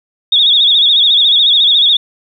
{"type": "tone with vibrato", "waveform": "sine", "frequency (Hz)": 3537, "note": "A7", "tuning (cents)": 8, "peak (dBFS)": -6, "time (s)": [0.32, 1.97], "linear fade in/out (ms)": 5, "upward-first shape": "sine", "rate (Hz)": 14, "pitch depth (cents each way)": 110, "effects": ["8-bit"]}